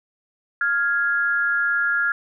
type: tone pair together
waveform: sine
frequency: 1402 / 1664.4 Hz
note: F6 / G#6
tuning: +6 / +3 cents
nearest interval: minor third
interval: 297 cents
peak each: -20 / -22 dBFS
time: 0.61-2.12 s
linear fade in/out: 2 ms
effects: none